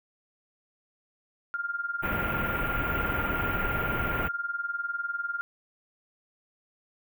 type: tone with tremolo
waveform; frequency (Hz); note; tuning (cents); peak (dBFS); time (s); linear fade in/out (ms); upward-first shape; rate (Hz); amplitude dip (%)
sine; 1401; F6; +5; -26; 1.54-5.41; 0; sine; 20; 80
type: band-stop noise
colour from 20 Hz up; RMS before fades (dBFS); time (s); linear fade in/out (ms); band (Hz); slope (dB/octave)
pink; -31; 2.02-4.29; 20; 2800 to 15000; 48
effects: none